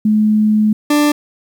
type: tone pair in turn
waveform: sine / 40% pulse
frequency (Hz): 213.8 / 295.2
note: A3 / D4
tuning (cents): -49 / +9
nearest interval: tritone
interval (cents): 558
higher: second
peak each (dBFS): -9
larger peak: neither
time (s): 0.05-0.73 / 0.9-1.12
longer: first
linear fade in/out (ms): 5
effects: 8-bit